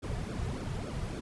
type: noise with flanger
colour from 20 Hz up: brown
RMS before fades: -36 dBFS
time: 0.02-1.21 s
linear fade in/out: 20 ms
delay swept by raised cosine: 0.99 to 3.79 ms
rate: 3.5 Hz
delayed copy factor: -0.95
effects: resampled to 24000 Hz